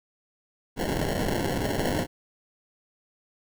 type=noise with sample-and-hold; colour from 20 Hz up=violet; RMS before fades=-27 dBFS; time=0.76-2.07 s; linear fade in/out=50 ms; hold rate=1225 Hz; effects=none